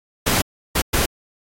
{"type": "noise bursts at uneven times", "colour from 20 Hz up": "pink", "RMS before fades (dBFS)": -18, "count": 3, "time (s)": [[0.26, 0.42], [0.75, 0.82], [0.93, 1.06]], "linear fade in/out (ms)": 10, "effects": ["AAC 48 kbps"]}